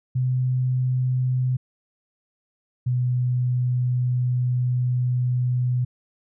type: tone pair in turn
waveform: sine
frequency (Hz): 127.5 / 124.66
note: C3 / B2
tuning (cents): -44 / +17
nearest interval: unison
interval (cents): 39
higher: first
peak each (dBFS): -19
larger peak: neither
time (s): 0.15-1.57 / 2.86-5.85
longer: second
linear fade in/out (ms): 10
effects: none